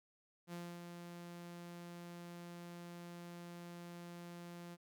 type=tone with ADSR envelope; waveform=sawtooth; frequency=173.2 Hz; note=F3; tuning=14 cents flat; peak=-40 dBFS; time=0.47-4.77 s; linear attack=61 ms; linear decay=260 ms; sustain=-5 dB; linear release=38 ms; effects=none